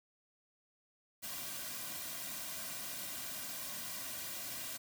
white noise with comb filter, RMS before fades -43 dBFS, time 1.22-4.78 s, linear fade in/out 20 ms, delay 2.3 ms, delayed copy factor -0.7, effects none

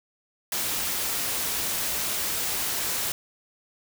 white noise, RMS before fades -28 dBFS, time 0.52-3.12 s, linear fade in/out 2 ms, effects none

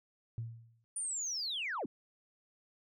sine tone with exponential decay, 114.9 Hz, A#2, 25 cents flat, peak -33 dBFS, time 0.38-0.84 s, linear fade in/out 0 ms, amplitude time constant 100 ms
sine linear sweep, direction down, 9500 to 178.4 Hz, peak -34 dBFS, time 0.96-1.86 s, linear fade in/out 5 ms
effects tanh soft clip ceiling -30 dBFS

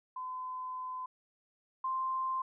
sine tone pair in turn, 1020 / 1045.7 Hz, C6 / C6, -44 / -1 cents, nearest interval unison, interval 43 cents, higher second, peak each -37 / -31 dBFS, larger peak second, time 0.16-1.06 / 1.84-2.42 s, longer first, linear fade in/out 5 ms, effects none

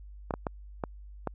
clicks, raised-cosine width 1 ms, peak -16 dBFS, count 5, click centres 0.308 / 0.339 / 0.468 / 0.838 / 1.273 s, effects added 50 Hz sine -44 dBFS peak until 1.34 s

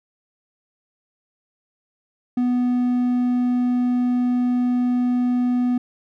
triangle tone, 246.9 Hz, B3, in tune, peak -15 dBFS, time 2.37-5.78 s, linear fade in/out 5 ms, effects none

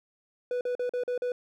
triangle tone bursts, 493.3 Hz, B4, 2 cents flat, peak -25 dBFS, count 6, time 0.51-1.32 s, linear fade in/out 2 ms, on 100 ms, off 42 ms, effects none

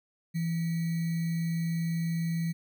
sine tone with sample-and-hold, 166.2 Hz, E3, 15 cents sharp, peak -27 dBFS, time 0.34-2.53 s, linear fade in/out 20 ms, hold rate 2100 Hz, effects none

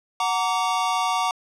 square chord, Gb augmented, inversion none, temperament just, 740 / 925 / 1156.2 Hz, Gb5 / Bb5 / D6, 0 / -14 / -27 cents, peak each -26 dBFS, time 0.2-1.31 s, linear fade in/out 2 ms, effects low-pass 8000 Hz 12 dB/octave

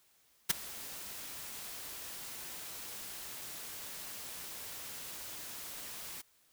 white noise with ADSR envelope, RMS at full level -25 dBFS, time 0.49-6.22 s, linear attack 17 ms, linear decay 10 ms, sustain -20 dB, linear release 14 ms, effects white hiss -69 dBFS RMS until 6.52 s

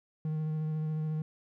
triangle tone with vibrato, 155.56 Hz, D#3, in tune, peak -28 dBFS, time 0.25-1.22 s, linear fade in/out 2 ms, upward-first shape sine, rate 14 Hz, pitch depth 15 cents each way, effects none

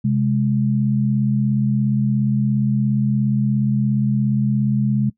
sine tone pair together, 131.2 / 208.3 Hz, C3 / G#3, +5 / +5 cents, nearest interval minor sixth, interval 800 cents, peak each -18 dBFS, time 0.04-5.1 s, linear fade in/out 10 ms, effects noise-tail reverb RT60 0.1 s tail -20 dB re dry

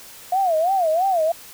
sine tone with vibrato, 700 Hz, F5, 4 cents sharp, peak -16 dBFS, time 0.32-1.32 s, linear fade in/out 5 ms, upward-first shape sine, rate 3 Hz, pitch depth 200 cents each way, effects white hiss -42 dBFS RMS until 1.53 s

